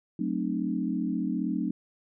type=chord; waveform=sine; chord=F# diminished seventh; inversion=none; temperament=equal with one note detuned; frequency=185 / 220 / 261.6 / 303.8 Hz; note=F#3 / A3 / C4 / Eb4; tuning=0 / 0 / 0 / -41 cents; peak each=-32 dBFS; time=0.19-1.71 s; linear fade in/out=5 ms; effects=none